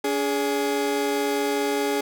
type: tone pair together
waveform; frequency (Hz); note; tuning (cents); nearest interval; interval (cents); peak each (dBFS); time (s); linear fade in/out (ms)
30% pulse; 285.9 / 416.4; D4 / G#4; -46 / +5; perfect fifth; 651; -24 / -21; 0.04-2.01; 5
effects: none